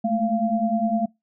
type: tone cluster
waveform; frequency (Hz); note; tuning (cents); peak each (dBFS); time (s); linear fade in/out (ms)
sine; 213.9 / 223.8 / 689; A3 / A3 / F5; -49 / +30 / -24; -24; 0.04-1.06; 10
effects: noise-tail reverb RT60 0.2 s tail -24 dB re dry